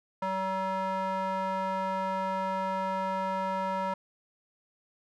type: tone with band-pass filter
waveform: square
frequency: 190 Hz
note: F#3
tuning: 46 cents sharp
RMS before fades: -31 dBFS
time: 0.22-3.94 s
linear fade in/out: 5 ms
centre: 930 Hz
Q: 2.3
effects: none